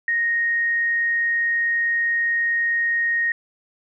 sine tone, 1864.7 Hz, A#6, in tune, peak -18 dBFS, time 0.08-3.32 s, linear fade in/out 2 ms, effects none

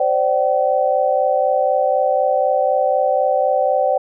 sine chord, C suspended second, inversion none, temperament equal with one note detuned, 523.3 / 587.3 / 764.8 Hz, C5 / D5 / G5, 0 / 0 / -43 cents, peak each -18 dBFS, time 0-3.98 s, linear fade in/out 5 ms, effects none

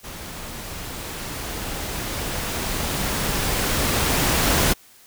pink noise with level ramp, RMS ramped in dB -36 to -18 dBFS, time 0.03-4.74 s, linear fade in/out 20 ms, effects white hiss -51 dBFS RMS until 5.06 s

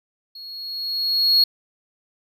triangle tone with level ramp, 4317 Hz, C#8, 47 cents flat, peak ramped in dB -35 to -10 dBFS, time 0.35-1.44 s, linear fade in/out 5 ms, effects none

